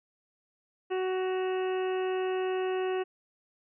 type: harmonic tone with a mistuned harmonic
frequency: 373.1 Hz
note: F#4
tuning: 14 cents sharp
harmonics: 1 / 2 / 3 / 4 / 5 / 6 / 7 / 8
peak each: -28 / -37 / -43 / -45 / -45 / -56 / -46 / -48 dBFS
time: 0.9-3.04 s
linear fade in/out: 20 ms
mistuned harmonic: 8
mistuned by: -65 cents
effects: none